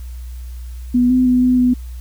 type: tone with pitch steps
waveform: sine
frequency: 246.1 / 254.3 / 250.1 / 251.6 / 248.8 Hz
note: B3 / C4 / B3 / B3 / B3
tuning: -6 / -49 / +22 / +32 / +13 cents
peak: -10 dBFS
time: 0.94-1.74 s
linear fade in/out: 10 ms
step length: 160 ms
effects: added 61 Hz sine -27 dBFS peak until 2 s + white hiss -49 dBFS RMS until 2 s

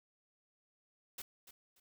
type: noise with echo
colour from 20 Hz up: white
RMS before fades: -45 dBFS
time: 1.18-1.22 s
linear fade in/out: 5 ms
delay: 290 ms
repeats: 2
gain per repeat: -12 dB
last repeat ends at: 1.8 s
effects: none

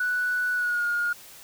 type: tone with pitch glide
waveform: sine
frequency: 1480 to 1426.3 Hz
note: F#6 to F6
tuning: 0 to +36 cents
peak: -22 dBFS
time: 0-1.13 s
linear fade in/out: 5 ms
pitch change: -64 cents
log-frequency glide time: 0.54-0.85 s
effects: tanh soft clip ceiling -18 dBFS + white hiss -47 dBFS RMS until 1.43 s

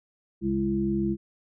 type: harmonic tone with a mistuned harmonic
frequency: 67.3 Hz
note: C2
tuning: 49 cents sharp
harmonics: 1 / 2 / 3 / 5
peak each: -36 / -35 / -26 / -27 dBFS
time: 0.41-1.17 s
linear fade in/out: 50 ms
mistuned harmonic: 1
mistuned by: -34 cents
effects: none

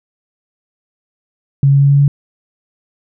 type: tone with pitch steps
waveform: sine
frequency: 138.7 / 139.5 / 140.31 / 141.12 / 141.94 Hz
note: C#3 / C#3 / C#3 / C#3 / C#3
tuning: +1 / +11 / +21 / +31 / +41 cents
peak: -6 dBFS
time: 1.63-2.08 s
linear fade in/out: 2 ms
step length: 90 ms
effects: none

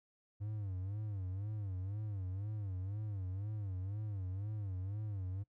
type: tone with vibrato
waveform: triangle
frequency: 99.5 Hz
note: G2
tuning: 26 cents sharp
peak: -36 dBFS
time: 0.4-5.44 s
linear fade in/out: 20 ms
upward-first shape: sine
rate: 2 Hz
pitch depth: 140 cents each way
effects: noise-tail reverb RT60 0.1 s tail -23 dB re dry

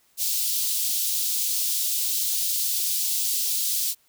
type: high-pass noise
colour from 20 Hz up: white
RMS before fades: -25 dBFS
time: 0.17-3.95 s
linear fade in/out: 50 ms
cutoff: 3500 Hz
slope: 24 dB/octave
effects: white hiss -63 dBFS RMS until 4.08 s

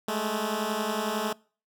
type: beating tone pair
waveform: 10% pulse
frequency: 207.7 / 218.7 Hz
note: G#3 / A3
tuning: 0 / -10 cents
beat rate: 11 Hz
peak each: -23 / -21 dBFS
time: 0.08-1.33 s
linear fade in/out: 5 ms
effects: noise-tail reverb RT60 0.4 s tail -24 dB re dry

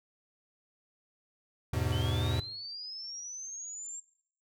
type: chord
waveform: square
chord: E major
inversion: none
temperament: equal with one note detuned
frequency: 82.41 / 103.83 / 126.28 Hz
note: E2 / G#2 / B2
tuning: 0 / 0 / +39 cents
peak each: -34 / -34 / -34 dBFS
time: 1.73-2.4 s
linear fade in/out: 5 ms
type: linear sweep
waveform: sine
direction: up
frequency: 2960 to 7459 Hz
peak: -39 dBFS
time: 1.92-4 s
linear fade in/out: 5 ms
effects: noise-tail reverb RT60 0.6 s tail -19 dB re dry

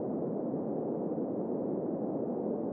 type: band-pass noise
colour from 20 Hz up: pink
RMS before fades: -34 dBFS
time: 0-2.72 s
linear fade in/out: 2 ms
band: 200 to 570 Hz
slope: 24 dB/octave
effects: none

